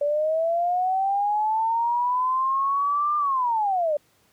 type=linear two-way sweep; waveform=sine; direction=up then down; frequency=573 to 1200 to 573 Hz; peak=-20 dBFS; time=0.01-3.97 s; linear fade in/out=5 ms; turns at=3.17 s; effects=pink hiss -62 dBFS RMS until 4.32 s + high-pass 100 Hz 12 dB/octave